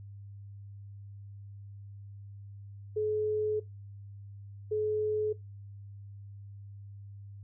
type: tone bursts at uneven times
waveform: sine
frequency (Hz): 427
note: G#4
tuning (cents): +48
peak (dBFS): -27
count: 2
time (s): 2.96-3.6 / 4.71-5.33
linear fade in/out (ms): 10
effects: noise-tail reverb RT60 0.2 s tail -21 dB re dry + added 100 Hz sine -44 dBFS peak until 7.43 s